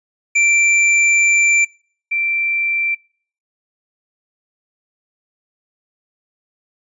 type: tone pair in turn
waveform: square / sine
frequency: 2349 / 2349 Hz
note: D7 / D7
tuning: 0 / 0 cents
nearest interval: unison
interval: 0 cents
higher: neither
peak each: -12 / -16 dBFS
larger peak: first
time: 0.35-1.65 / 2.11-2.95 s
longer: first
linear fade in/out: 10 ms
effects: noise-tail reverb RT60 0.5 s tail -24 dB re dry + resampled to 22050 Hz